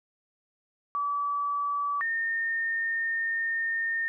sine tone pair in turn, 1150 / 1825.5 Hz, D6 / A#6, -37 / -37 cents, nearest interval minor sixth, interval 800 cents, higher second, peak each -26 dBFS, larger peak neither, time 0.95-2.01 / 2.01-4.08 s, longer second, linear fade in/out 0 ms, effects none

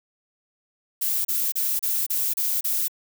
violet noise bursts, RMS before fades -24 dBFS, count 7, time 1.01-2.882 s, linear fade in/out 10 ms, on 240 ms, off 32 ms, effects none

